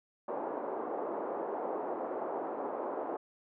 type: band-pass noise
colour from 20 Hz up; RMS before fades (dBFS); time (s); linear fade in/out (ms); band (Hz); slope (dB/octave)
pink; -37; 0.28-3.17; 5; 340 to 960; 24
effects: none